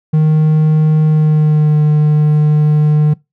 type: tone with pitch glide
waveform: triangle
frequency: 155.1 to 151.03 Hz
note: D#3 to D3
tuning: -5 to +49 cents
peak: -5 dBFS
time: 0.13-3.14 s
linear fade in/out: 10 ms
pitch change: -46 cents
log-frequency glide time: 1.05-1.79 s
effects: noise-tail reverb RT60 0.2 s tail -22 dB re dry